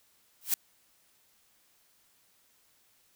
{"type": "noise with exponential growth", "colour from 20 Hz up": "blue", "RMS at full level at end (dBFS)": -22, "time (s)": [0.41, 0.54], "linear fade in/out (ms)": 2, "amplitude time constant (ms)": 27, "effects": ["white hiss -67 dBFS RMS until 3.15 s"]}